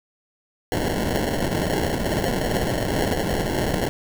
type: noise with sample-and-hold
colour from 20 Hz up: blue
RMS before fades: -23 dBFS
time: 0.72-3.89 s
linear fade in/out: 0 ms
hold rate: 1225 Hz
effects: none